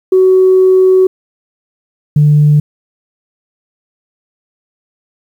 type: tone pair in turn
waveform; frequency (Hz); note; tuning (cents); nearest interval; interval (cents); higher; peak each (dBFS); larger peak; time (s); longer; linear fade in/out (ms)
sine; 374.4 / 148.58; F#4 / D3; +20 / +20; octave + major third; 1600; first; -3; neither; 0.12-1.07 / 2.16-2.6; first; 5
effects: tanh soft clip ceiling 0 dBFS + 7-bit